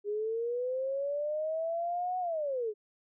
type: linear two-way sweep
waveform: sine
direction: up then down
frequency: 406.3 to 740 to 406.3 Hz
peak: -30 dBFS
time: 0.04-2.74 s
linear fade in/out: 50 ms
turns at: 2.19 s
effects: none